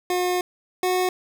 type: tone pair in turn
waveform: 25% pulse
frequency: 360 / 366.3 Hz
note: F#4 / F#4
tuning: -47 / -17 cents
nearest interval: unison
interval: 30 cents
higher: second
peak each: -17 / -16 dBFS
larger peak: second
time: 0.1-0.41 / 0.83-1.09 s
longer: first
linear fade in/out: 2 ms
effects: none